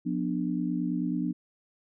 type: chord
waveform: sine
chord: B diminished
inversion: second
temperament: just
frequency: 177.8 / 246.9 / 296.3 Hz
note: F3 / B3 / D4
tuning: +31 / 0 / +15 cents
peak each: -31 dBFS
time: 0.05-1.33 s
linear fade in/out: 20 ms
effects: none